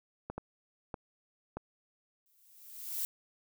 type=clicks; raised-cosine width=1 ms; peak=-24 dBFS; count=4; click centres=0.3 / 0.38 / 0.942 / 1.57 s
type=noise with exponential growth; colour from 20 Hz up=violet; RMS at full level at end=-33 dBFS; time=2.26-3.05 s; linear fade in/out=0 ms; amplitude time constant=170 ms
effects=none